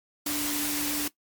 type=tone in noise; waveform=sine; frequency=293.7 Hz; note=D4; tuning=in tune; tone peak=-31 dBFS; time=0.26-1.08 s; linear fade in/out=5 ms; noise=white; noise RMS=-30 dBFS; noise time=0.26-1.08 s; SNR=-4 dB; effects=noise-tail reverb RT60 0.1 s tail -18 dB re dry + MP3 96 kbps